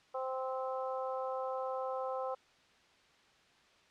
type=harmonic tone; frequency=260.9 Hz; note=C4; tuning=5 cents flat; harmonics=2 / 3 / 4 / 5; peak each=-37 / -41 / -43 / -45 dBFS; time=0.14-2.35 s; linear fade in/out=10 ms; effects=white hiss -65 dBFS RMS until 3.9 s + low-pass 4000 Hz 12 dB/octave